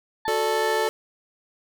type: harmonic tone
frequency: 880 Hz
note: A5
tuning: in tune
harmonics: 1 / 2 / 4 / 5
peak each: -26 / -32 / -42 / -42 dBFS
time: 0.25-0.88 s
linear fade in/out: 5 ms
type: chord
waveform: square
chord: D major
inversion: first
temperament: just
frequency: 367.1 / 440.5 / 587.3 Hz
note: F#4 / A4 / D5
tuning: -14 / +2 / 0 cents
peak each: -31 / -25 / -30 dBFS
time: 0.28-0.89 s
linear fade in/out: 0 ms
effects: none